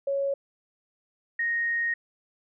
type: tone pair in turn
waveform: sine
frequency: 554.4 / 1864.8 Hz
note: C#5 / A#6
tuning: 0 / 0 cents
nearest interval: octave + major sixth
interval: 2100 cents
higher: second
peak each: -24 dBFS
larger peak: neither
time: 0.07-0.34 / 1.39-1.94 s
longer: second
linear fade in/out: 5 ms
effects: none